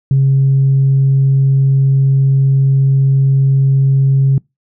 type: tone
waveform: sine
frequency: 135.8 Hz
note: C#3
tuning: 35 cents flat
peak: -6 dBFS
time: 0.11-4.38 s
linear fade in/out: 2 ms
effects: noise-tail reverb RT60 0.2 s tail -26 dB re dry + tanh soft clip ceiling -4 dBFS